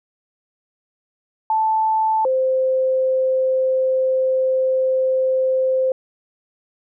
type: tone pair in turn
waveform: sine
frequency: 878 / 521.1 Hz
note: A5 / C5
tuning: -4 / -7 cents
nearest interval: major sixth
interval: 903 cents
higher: first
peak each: -15 dBFS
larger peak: neither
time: 1.5-2.25 / 2.25-5.92 s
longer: second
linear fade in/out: 2 ms
effects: none